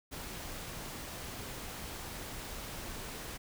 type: noise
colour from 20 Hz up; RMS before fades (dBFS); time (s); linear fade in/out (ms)
pink; -43; 0.11-3.38; 20
effects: none